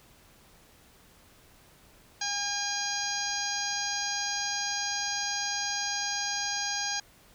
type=harmonic tone; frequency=812 Hz; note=G#5; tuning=39 cents flat; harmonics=1 / 2 / 3 / 4 / 5 / 6 / 7 / 8; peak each=-37 / -36 / -42 / -41 / -39 / -35 / -40 / -35 dBFS; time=2.21-7 s; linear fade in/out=5 ms; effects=pink hiss -58 dBFS RMS until 7.34 s